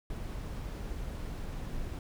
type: noise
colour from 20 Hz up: brown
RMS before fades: -38 dBFS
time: 0.1-1.99 s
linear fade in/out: 2 ms
effects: none